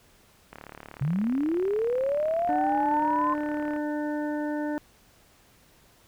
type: click train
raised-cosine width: 0.5 ms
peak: -26 dBFS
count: 119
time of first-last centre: 0.53-3.763 s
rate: 36.5 Hz
type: linear sweep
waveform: sine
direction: up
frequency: 129.1 to 1046.5 Hz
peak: -23 dBFS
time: 1.01-3.34 s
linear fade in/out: 5 ms
type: harmonic tone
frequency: 298.2 Hz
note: D4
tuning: 27 cents sharp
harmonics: 1 / 2 / 3 / 5 / 6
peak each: -28 / -34 / -38 / -42 / -44 dBFS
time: 2.49-4.78 s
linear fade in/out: 0 ms
effects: pink hiss -59 dBFS RMS until 6.07 s